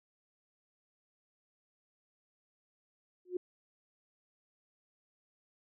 sine tone with exponential growth, 361.1 Hz, F#4, 42 cents flat, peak -28 dBFS, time 3.25-3.37 s, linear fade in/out 5 ms, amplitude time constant 26 ms, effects none

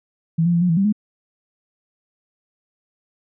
sine tone with pitch steps, 164.1 / 173.2 / 170.2 / 179.1 / 164.3 / 195.6 / 210.5 Hz, E3 / F3 / F3 / F3 / E3 / G3 / G#3, -8 / -14 / -44 / +44 / -5 / -4 / +24 cents, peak -14 dBFS, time 0.38-0.926 s, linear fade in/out 10 ms, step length 78 ms, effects none

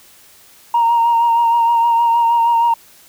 sine tone with vibrato, 932.3 Hz, A#5, in tune, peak -9 dBFS, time 0.74-2.74 s, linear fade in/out 5 ms, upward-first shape sine, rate 6.4 Hz, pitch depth 26 cents each way, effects tanh soft clip ceiling -7 dBFS + white hiss -46 dBFS RMS until 3.08 s

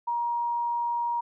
sine tone, 947 Hz, A#5, 27 cents sharp, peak -25 dBFS, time 0.07-1.21 s, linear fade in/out 10 ms, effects none

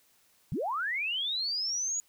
sine linear sweep, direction up, 105.5 to 6870 Hz, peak -29 dBFS, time 0.52-2 s, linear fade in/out 0 ms, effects white hiss -66 dBFS RMS until 2.08 s

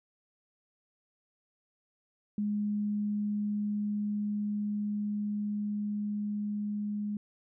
sine tone with level ramp, 207.7 Hz, G#3, in tune, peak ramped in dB -28 to -31 dBFS, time 2.38-7.17 s, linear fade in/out 2 ms, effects none

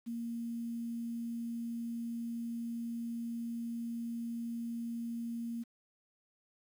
sine tone with quantisation, 233.1 Hz, A#3, in tune, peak -36 dBFS, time 0.06-5.64 s, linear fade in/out 20 ms, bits 10, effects none

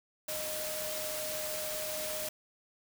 sine tone in noise, 617 Hz, D#5, 15 cents flat, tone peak -39 dBFS, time 0.28-2.29 s, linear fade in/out 5 ms, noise white, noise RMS -38 dBFS, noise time 0.28-2.29 s, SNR -4 dB, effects none

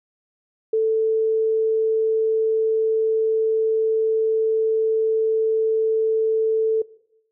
sine tone, 442 Hz, A4, 8 cents sharp, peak -16 dBFS, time 0.73-6.82 s, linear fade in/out 5 ms, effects noise-tail reverb RT60 0.8 s tail -21 dB re dry

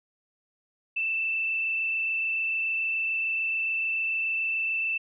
sine tone with frequency modulation, 2655 Hz, E7, 12 cents sharp, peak -25 dBFS, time 0.96-4.98 s, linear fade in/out 10 ms, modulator 26.9 Hz, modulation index 1.2, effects none

